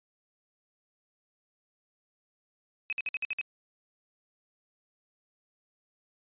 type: tone bursts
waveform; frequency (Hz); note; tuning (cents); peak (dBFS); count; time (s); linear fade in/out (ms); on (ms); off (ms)
sine; 2541; D#7; +36; -29; 7; 2.9-3.412; 0; 26; 55
effects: resampled to 8000 Hz